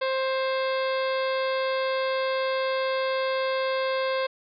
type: harmonic tone with a mistuned harmonic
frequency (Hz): 527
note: C5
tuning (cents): +12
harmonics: 1 / 2 / 3 / 4 / 5 / 6 / 7 / 8 / 9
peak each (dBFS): -25 / -31 / -35 / -37 / -39 / -41 / -42 / -43 / -44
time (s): 0.01-4.27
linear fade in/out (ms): 10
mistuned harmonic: 6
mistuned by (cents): +79
effects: none